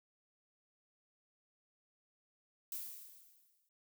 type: noise with exponential decay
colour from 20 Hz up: violet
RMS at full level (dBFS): -41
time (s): 2.72-3.69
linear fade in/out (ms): 2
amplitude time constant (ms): 210
effects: noise-tail reverb RT60 0.1 s tail -25 dB re dry